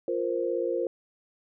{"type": "chord", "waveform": "sine", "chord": "F suspended fourth", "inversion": "none", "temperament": "equal", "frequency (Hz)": [349.2, 466.2, 523.3], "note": ["F4", "Bb4", "C5"], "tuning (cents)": [0, 0, 0], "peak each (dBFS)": -30, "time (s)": [0.08, 0.87], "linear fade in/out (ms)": 2, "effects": []}